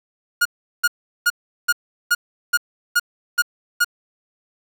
45% pulse tone bursts, 1433 Hz, F6, 44 cents sharp, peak -13 dBFS, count 9, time 0.41-3.846 s, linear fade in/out 10 ms, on 44 ms, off 380 ms, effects 7-bit

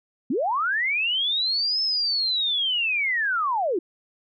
sine linear two-way sweep, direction up then down, 210.5 to 5274 to 314.5 Hz, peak -21 dBFS, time 0.3-3.79 s, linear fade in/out 5 ms, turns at 1.82 s, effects none

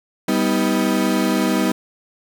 35% pulse chord, G augmented, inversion none, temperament equal with one note detuned, 196 / 246.9 / 316.7 Hz, G3 / B3 / D#4, 0 / 0 / +31 cents, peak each -19 dBFS, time 0.28-1.72 s, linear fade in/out 5 ms, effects none

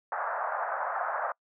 pink band-pass noise, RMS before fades -32 dBFS, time 0.12-1.32 s, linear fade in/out 2 ms, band 600 to 1600 Hz, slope 48 dB/octave, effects noise-tail reverb RT60 0.1 s tail -26 dB re dry

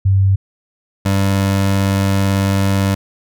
sine / 25% pulse tone pair in turn, 96.8 / 97.92 Hz, G2 / G2, -21 / -1 cents, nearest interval unison, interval 20 cents, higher second, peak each -9 dBFS, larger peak neither, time 0.05-0.36 / 1.05-2.95 s, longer second, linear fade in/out 10 ms, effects none

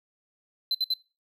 triangle tone bursts, 4057 Hz, B7, 46 cents sharp, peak -22 dBFS, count 3, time 0.71-0.938 s, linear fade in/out 2 ms, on 36 ms, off 60 ms, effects noise-tail reverb RT60 0.3 s tail -21 dB re dry

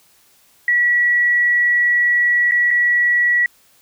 sine tone with dropouts, 1935 Hz, B6, 36 cents flat, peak -12 dBFS, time 0.68-3.46 s, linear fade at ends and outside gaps 2 ms, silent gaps 2.512-2.519 / 2.707-2.711 s, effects white hiss -54 dBFS RMS until 3.81 s

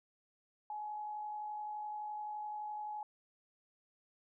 sine tone with amplitude modulation, 844 Hz, G#5, 28 cents sharp, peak -38 dBFS, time 0.7-3.03 s, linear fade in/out 2 ms, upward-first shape sine, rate 51.7 Hz, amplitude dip 30%, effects none

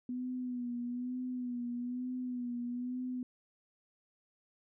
sine tone with vibrato, 246.9 Hz, B3, in tune, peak -35 dBFS, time 0.09-3.23 s, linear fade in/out 2 ms, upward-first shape sine, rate 1.1 Hz, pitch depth 43 cents each way, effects none

